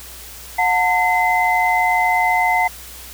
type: tone cluster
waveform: sine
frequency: 726 / 898 / 2052 Hz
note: F#5 / A5 / C7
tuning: -33 / +35 / -34 cents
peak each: -18 dBFS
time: 0.58-2.68 s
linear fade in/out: 10 ms
effects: added 60 Hz sine -41 dBFS peak until 3.13 s + white hiss -37 dBFS RMS until 3.13 s